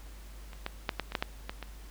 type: clicks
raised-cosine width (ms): 0.3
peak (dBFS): -30 / -17 / -12 / -14 / -23 / -12 / -13 / -19 / -23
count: 9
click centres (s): 0.532 / 0.664 / 0.892 / 0.997 / 1.121 / 1.152 / 1.225 / 1.495 / 1.627
effects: added 50 Hz sine -45 dBFS peak until 1.9 s + pink hiss -55 dBFS RMS until 1.9 s